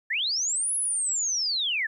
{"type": "linear two-way sweep", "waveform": "sine", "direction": "up then down", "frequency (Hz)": [1661.2, 10640, 1661.2], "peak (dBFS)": -24, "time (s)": [0.1, 1.87], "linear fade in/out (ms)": 10, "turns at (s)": 0.75, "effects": ["11-bit"]}